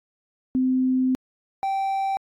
sine / triangle tone pair in turn, 257.8 / 778.8 Hz, C4 / G5, -26 / -12 cents, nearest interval octave + perfect fifth, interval 1914 cents, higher second, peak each -18 / -20 dBFS, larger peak first, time 0.55-1.15 / 1.63-2.17 s, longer first, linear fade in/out 0 ms, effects AAC 64 kbps

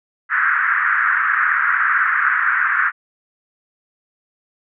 pink band-pass noise, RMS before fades -17 dBFS, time 0.29-2.92 s, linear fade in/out 50 ms, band 1300 to 1800 Hz, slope 48 dB/octave, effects none

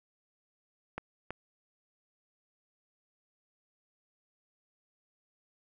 clicks, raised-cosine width 0.5 ms, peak -21 / -22 dBFS, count 2, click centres 0.98 / 1.306 s, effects none

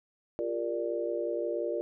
sine chord, G minor seventh, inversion third, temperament equal with one note detuned, 349.2 / 400.2 / 466.2 / 587.3 Hz, F4 / G4 / Bb4 / D5, 0 / +36 / 0 / 0 cents, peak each -34 / -40 / -34 / -34 dBFS, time 0.39-1.81 s, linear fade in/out 0 ms, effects none

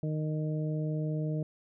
harmonic tone, 154.2 Hz, D#3, 15 cents flat, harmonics 1 / 2 / 3 / 4, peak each -30 / -38 / -41 / -42 dBFS, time 0.03-1.43 s, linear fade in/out 2 ms, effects none

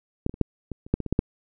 clicks, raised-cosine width 3 ms, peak -10 / -19 / -26 / -6 / -19 / -28 / -7 / -17 / -18 / -9 / -6 dBFS, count 11, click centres 0.264 / 0.295 / 0.341 / 0.413 / 0.717 / 0.865 / 0.94 / 1.003 / 1.063 / 1.126 / 1.191 s, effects none

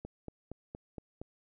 click train, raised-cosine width 2 ms, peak -28 dBFS, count 6, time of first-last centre 0.05-1.216 s, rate 4.29 Hz, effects none

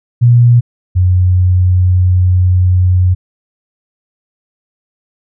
sine tone pair in turn, 120.2 / 91.04 Hz, B2 / F#2, -46 / -28 cents, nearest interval perfect fourth, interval 482 cents, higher first, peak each -3 / -6 dBFS, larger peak first, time 0.21-0.61 / 0.95-3.15 s, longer second, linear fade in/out 20 ms, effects none

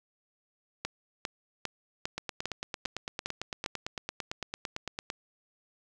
two click trains, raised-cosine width 0.2 ms, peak -15 / -17 dBFS, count 8 / 27, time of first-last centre 0.85-3.661 / 2.18-5.101 s, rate 2.49 / 8.9 Hz, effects none

